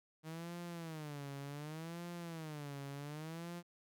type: tone with vibrato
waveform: sawtooth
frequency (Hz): 155.56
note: D#3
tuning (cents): 0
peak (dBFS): -40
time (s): 0.23-3.63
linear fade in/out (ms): 50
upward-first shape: sine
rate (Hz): 0.67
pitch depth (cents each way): 190
effects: none